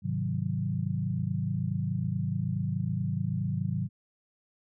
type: chord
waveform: sine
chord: Ab dominant seventh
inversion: none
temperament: equal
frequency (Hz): 103.83 / 130.81 / 155.56 / 185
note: Ab2 / C3 / Eb3 / Gb3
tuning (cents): 0 / 0 / 0 / 0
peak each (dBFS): -33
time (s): 0.02-3.89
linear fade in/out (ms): 50
effects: none